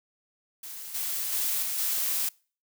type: noise with level steps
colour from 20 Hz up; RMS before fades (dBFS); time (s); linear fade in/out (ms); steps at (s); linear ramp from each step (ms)
blue; -40 / -31 / -28 / -31 / -28; 0.63-2.29; 5; 0.94 / 1.32 / 1.62 / 1.78; 10
effects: noise-tail reverb RT60 0.4 s tail -25 dB re dry